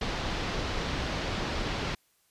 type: low-pass noise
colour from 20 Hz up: pink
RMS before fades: -32 dBFS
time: 0.01-1.95 s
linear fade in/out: 5 ms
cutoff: 5000 Hz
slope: 24 dB/octave
effects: white hiss -69 dBFS RMS until 2.3 s + resampled to 32000 Hz